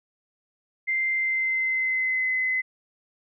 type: tone with pitch glide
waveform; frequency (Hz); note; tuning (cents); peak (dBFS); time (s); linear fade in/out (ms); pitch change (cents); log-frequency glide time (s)
sine; 2088 to 2036; C7 to C7; -4 to -48; -22; 0.87-2.62; 20; -44; 1.12-2.31
effects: none